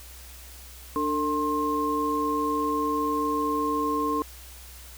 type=tone cluster; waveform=sine; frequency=295.3 / 450.3 / 1062 Hz; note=D4 / A4 / C6; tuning=+10 / +40 / +25 cents; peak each=-28 / -30 / -26 dBFS; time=0.96-4.22 s; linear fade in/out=0 ms; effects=added 62 Hz sine -45 dBFS peak until 4.97 s + white hiss -47 dBFS RMS until 4.97 s